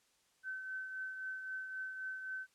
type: tone with tremolo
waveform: sine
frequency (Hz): 1530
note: G6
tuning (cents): -42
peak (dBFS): -38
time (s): 0.43-2.47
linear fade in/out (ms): 50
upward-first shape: triangle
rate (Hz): 3.8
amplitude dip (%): 50
effects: white hiss -73 dBFS RMS until 2.54 s + low-pass 9000 Hz 12 dB/octave